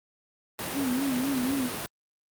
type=noise; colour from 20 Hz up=pink; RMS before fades=-32 dBFS; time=0.59-1.86 s; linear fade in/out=0 ms
type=tone with vibrato; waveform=sine; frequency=262.9 Hz; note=C4; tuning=8 cents sharp; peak=-25 dBFS; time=0.73-1.7 s; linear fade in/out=50 ms; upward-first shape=sine; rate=4 Hz; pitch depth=110 cents each way
effects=high-pass 150 Hz 12 dB/octave + Opus 48 kbps